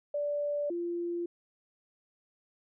sine tone pair in turn, 583 / 345.1 Hz, D5 / F4, -13 / -21 cents, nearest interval major sixth, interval 908 cents, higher first, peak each -29 / -31 dBFS, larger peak first, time 0.14-0.7 / 0.7-1.26 s, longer neither, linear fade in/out 5 ms, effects none

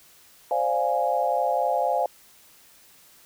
sine chord, D half-diminished seventh, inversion third, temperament equal, 523.3 / 587.3 / 698.5 / 830.6 Hz, C5 / D5 / F5 / Ab5, 0 / 0 / 0 / 0 cents, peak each -27 / -28 / -25 / -26 dBFS, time 0.51-2.06 s, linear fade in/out 2 ms, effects white hiss -54 dBFS RMS until 3.25 s

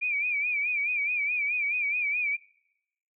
sine tone with vibrato, 2374 Hz, D7, 18 cents sharp, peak -25 dBFS, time 0.01-2.37 s, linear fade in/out 20 ms, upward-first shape sine, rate 4.7 Hz, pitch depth 90 cents each way, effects noise-tail reverb RT60 0.9 s tail -25 dB re dry

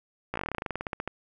slowing click train, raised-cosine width 0.5 ms, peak -16 dBFS, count 20, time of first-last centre 0.34-1.076 s, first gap 16 ms, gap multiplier 1.09, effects none

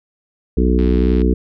harmonic tone, 62 Hz, B1, 7 cents sharp, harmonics 1 / 3 / 4 / 5 / 6 / 7, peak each -14 / -19 / -20 / -21 / -22 / -22 dBFS, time 0.57-1.34 s, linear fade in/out 5 ms
click train, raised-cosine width 0.3 ms, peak -19 dBFS, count 39, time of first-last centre 0.79-1.218 s, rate 88.8 Hz
effects none

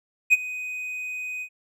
triangle tone with ADSR envelope, 2500 Hz, D#7, 8 cents sharp, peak -9 dBFS, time 0.3-1.49 s, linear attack 30 ms, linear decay 29 ms, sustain -19 dB, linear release 72 ms, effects none

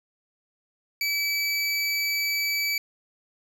25% pulse tone, 2300 Hz, D7, 37 cents flat, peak -20 dBFS, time 1.01-2.78 s, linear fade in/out 2 ms, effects none

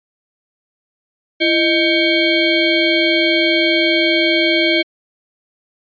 25% pulse ring-modulated tone, 955 Hz, A#5, 42 cents sharp, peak -5 dBFS, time 1.4-4.83 s, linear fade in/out 20 ms, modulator 1290 Hz, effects resampled to 11025 Hz

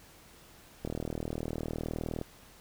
click train, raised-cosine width 2 ms, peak -21 dBFS, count 55, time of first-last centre 0.85-2.214 s, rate 39.6 Hz, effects pink hiss -56 dBFS RMS until 2.6 s

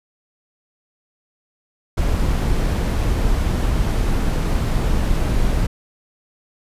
brown noise, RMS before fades -18 dBFS, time 1.97-5.67 s, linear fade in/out 10 ms, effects resampled to 32000 Hz

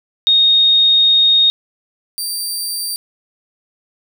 sine / 20% pulse tone pair in turn, 3716 / 4682 Hz, A#7 / D8, -6 / -6 cents, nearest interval major third, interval 400 cents, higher second, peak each -8 / -14 dBFS, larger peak first, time 0.27-1.5 / 2.18-2.96 s, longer first, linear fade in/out 0 ms, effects none

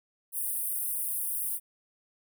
pink high-pass noise, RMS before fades -32 dBFS, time 0.32-1.6 s, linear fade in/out 50 ms, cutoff 9000 Hz, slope 96 dB/octave, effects none

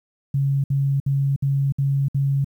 sine tone bursts, 138.4 Hz, C#3, 2 cents flat, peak -17 dBFS, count 6, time 0.34-2.445 s, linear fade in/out 5 ms, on 300 ms, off 61 ms, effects 9-bit

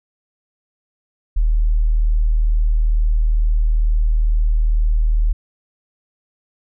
sine tone, 38.89 Hz, D#1, in tune, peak -12 dBFS, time 1.36-5.33 s, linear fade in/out 10 ms, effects none

